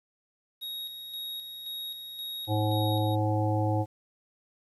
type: tone with tremolo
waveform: square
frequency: 3771 Hz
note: A#7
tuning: 19 cents sharp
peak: -35 dBFS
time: 0.61-3.16 s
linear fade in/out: 20 ms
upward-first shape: square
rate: 1.9 Hz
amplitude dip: 45%
type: harmonic tone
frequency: 106.5 Hz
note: G#2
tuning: 44 cents sharp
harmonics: 1 / 3 / 5 / 7 / 8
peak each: -26 / -31 / -33 / -34 / -35 dBFS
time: 2.47-3.86 s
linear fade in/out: 50 ms
effects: resampled to 32000 Hz + 10-bit